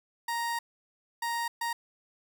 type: tone bursts at uneven times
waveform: 30% pulse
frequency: 935 Hz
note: A#5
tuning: 5 cents sharp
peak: -27 dBFS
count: 3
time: 0.28-0.59 / 1.22-1.48 / 1.61-1.73 s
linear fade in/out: 5 ms
effects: none